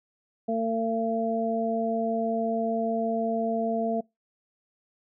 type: harmonic tone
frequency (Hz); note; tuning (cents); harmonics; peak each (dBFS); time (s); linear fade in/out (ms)
226.3; A3; +49; 1 / 2 / 3; -28 / -30 / -28; 0.48-4.01; 10
effects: noise-tail reverb RT60 0.2 s tail -24 dB re dry